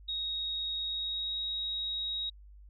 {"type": "tone with pitch glide", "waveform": "sine", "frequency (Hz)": [3765, 3793], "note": ["A#7", "A#7"], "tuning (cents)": [16, 29], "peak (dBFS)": -32, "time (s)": [0.08, 2.3], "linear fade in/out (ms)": 10, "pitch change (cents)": 13, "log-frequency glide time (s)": [0.79, 1.39], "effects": ["added 50 Hz sine -50 dBFS peak until 2.69 s"]}